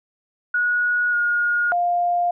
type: tone with pitch steps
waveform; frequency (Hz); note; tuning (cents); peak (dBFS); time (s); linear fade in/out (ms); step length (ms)
sine; 1456 / 1432 / 702; F#6 / F6 / F5; -28 / +43 / +9; -17; 0.54-2.31; 5; 590
effects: none